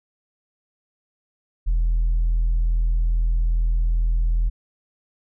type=tone with tanh clipping; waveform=triangle; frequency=41.2 Hz; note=E1; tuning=in tune; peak=-17 dBFS; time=1.66-4.5 s; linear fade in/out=20 ms; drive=6 dB; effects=none